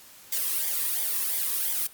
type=noise with flanger; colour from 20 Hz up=blue; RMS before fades=-27 dBFS; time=0.32-1.87 s; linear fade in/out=5 ms; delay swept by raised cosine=0.72 to 1.41 ms; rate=2.9 Hz; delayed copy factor=-0.65; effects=white hiss -50 dBFS RMS until 1.93 s + Opus 48 kbps